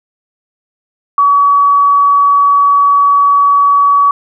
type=tone; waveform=sine; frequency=1135 Hz; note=C#6; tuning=41 cents sharp; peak=-5 dBFS; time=1.18-4.11 s; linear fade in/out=2 ms; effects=none